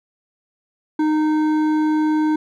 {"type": "tone with hard clipping", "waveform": "sine", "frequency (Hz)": 308.2, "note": "D#4", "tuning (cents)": -16, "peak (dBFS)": -17, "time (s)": [0.99, 2.36], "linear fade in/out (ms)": 5, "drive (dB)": 9, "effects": []}